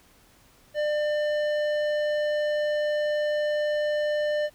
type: tone with tanh clipping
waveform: sine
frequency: 598 Hz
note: D5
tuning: 31 cents sharp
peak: -25 dBFS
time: 0.74-4.5 s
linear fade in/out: 50 ms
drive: 13 dB
effects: pink hiss -58 dBFS RMS until 4.54 s